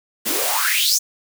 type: noise with high-pass filter sweep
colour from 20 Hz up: white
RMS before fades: -19 dBFS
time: 0.25-0.99 s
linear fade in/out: 20 ms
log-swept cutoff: 230 to 6700 Hz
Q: 6.1
effects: none